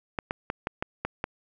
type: clicks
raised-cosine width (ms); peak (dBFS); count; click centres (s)
0.5; -13; 7; 0.188 / 0.309 / 0.501 / 0.671 / 0.825 / 1.05 / 1.241
effects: none